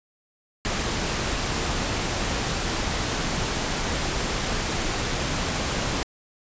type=noise; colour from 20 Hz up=pink; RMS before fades=-26 dBFS; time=0.65-6.03 s; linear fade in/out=0 ms; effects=resampled to 16000 Hz